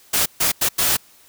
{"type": "noise bursts at uneven times", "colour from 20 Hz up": "white", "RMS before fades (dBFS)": -18, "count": 4, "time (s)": [[0.13, 0.26], [0.4, 0.52], [0.61, 0.69], [0.78, 0.97]], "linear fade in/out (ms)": 10, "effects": ["white hiss -51 dBFS RMS until 1.28 s"]}